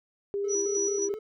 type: tone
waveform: sine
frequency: 401.7 Hz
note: G4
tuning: 42 cents sharp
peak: -27 dBFS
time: 0.34-1.14 s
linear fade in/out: 0 ms
type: tone with vibrato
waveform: triangle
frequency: 379.3 Hz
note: F#4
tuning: 43 cents sharp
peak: -34 dBFS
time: 0.44-1.19 s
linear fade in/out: 5 ms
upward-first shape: square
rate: 4.6 Hz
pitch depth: 230 cents each way
type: tone with tremolo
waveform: sine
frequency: 5870 Hz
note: F#8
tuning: 15 cents flat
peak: -27 dBFS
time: 0.48-1.09 s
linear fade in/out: 50 ms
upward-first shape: square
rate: 3.7 Hz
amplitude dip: 45%
effects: none